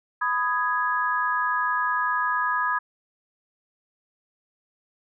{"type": "chord", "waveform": "sine", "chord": "G# minor", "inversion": "first", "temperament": "just", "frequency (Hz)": [996.7, 1245.9, 1661.2], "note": ["B5", "D#6", "G#6"], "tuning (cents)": [16, 2, 0], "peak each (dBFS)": -26, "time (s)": [0.21, 2.79], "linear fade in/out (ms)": 10, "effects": []}